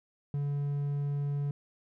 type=tone; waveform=triangle; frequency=143.1 Hz; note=D3; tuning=45 cents flat; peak=-27 dBFS; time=0.34-1.51 s; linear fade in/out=2 ms; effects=none